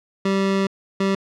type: tone pair in turn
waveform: 25% pulse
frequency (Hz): 194.7 / 194.7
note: G3 / G3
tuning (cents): -12 / -12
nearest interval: unison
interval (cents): 0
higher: neither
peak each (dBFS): -14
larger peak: neither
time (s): 0.25-0.67 / 1-1.15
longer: first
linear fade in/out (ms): 5
effects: low-pass 5000 Hz 12 dB/octave